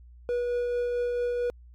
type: tone with tremolo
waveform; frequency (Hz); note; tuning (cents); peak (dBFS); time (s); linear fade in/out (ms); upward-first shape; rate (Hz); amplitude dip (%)
triangle; 485.2; B4; -31; -22; 0.29-1.5; 0; triangle; 4.5; 25
effects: added 60 Hz sine -47 dBFS peak until 1.74 s + MP3 64 kbps